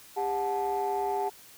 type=tone cluster; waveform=sine; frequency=401.2 / 733 / 869 Hz; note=G4 / F#5 / A5; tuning=+40 / -16 / -22 cents; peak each=-30 dBFS; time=0.16-1.3 s; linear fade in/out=20 ms; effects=tanh soft clip ceiling -21 dBFS + white hiss -52 dBFS RMS until 1.57 s